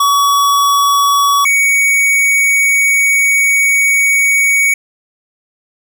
square tone pair in turn, 1131 / 2242 Hz, C#6 / C#7, +34 / +19 cents, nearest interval octave, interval 1185 cents, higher second, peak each -9 dBFS, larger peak neither, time 0-1.45 / 1.45-4.74 s, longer second, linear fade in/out 5 ms, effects none

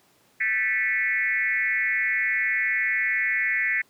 sine tone with frequency modulation, 1975.5 Hz, B6, in tune, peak -21 dBFS, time 0.4-3.82 s, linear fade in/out 10 ms, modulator 215 Hz, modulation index 1.3, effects pink hiss -61 dBFS RMS until 3.89 s + high-pass 150 Hz 12 dB/octave

